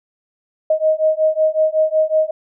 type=beating tone pair; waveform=sine; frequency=624 / 629.4 Hz; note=D#5 / D#5; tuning=+5 / +20 cents; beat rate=5.4 Hz; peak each=-16 / -16 dBFS; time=0.7-2.31 s; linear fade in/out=5 ms; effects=none